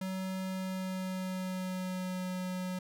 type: tone with pitch glide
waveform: square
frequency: 188.3 to 183.68 Hz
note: F#3 to F#3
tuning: +31 to -12 cents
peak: -35 dBFS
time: 0.01-2.79 s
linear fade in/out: 5 ms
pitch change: -43 cents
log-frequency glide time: 0.42-2.29 s
effects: none